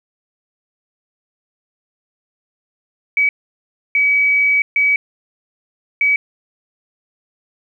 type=tone bursts at uneven times; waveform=sine; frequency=2276 Hz; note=C#7; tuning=45 cents sharp; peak=-11 dBFS; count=4; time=3.17-3.29 / 3.95-4.62 / 4.76-4.96 / 6.01-6.16 s; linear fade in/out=2 ms; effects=8-bit